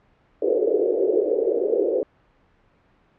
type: band-pass noise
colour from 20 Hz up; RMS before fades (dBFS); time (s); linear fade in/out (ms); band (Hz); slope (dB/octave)
pink; -21; 0.42-2.03; 2; 380 to 500; 48
effects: pink hiss -60 dBFS RMS until 3.18 s + low-pass 2000 Hz 12 dB/octave